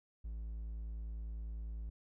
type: tone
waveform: triangle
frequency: 55 Hz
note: A1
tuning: in tune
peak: -38 dBFS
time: 0.24-1.9 s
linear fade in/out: 10 ms
effects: none